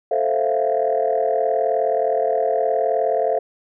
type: chord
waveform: sine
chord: F major seventh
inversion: first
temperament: equal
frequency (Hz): 440 / 523.3 / 659.3 / 698.5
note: A4 / C5 / E5 / F5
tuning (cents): 0 / 0 / 0 / 0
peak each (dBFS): -22 / -22 / -21 / -22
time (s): 0.11-3.39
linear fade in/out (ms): 5
effects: tanh soft clip ceiling -9 dBFS